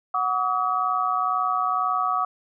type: tone cluster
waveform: sine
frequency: 737 / 1145 / 1267 Hz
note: F#5 / D6 / D#6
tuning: -7 / -44 / +31 cents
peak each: -27 / -24 / -25 dBFS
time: 0.14-2.25 s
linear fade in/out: 5 ms
effects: none